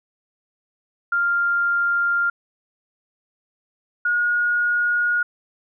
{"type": "tone pair in turn", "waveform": "sine", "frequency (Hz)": [1396.9, 1439.5], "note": ["F6", "F#6"], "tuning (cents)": [0, -48], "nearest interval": "minor second", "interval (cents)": 52, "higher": "second", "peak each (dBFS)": -17, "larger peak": "neither", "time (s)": [[1.12, 2.3], [4.05, 5.23]], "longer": "neither", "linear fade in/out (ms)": 5, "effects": []}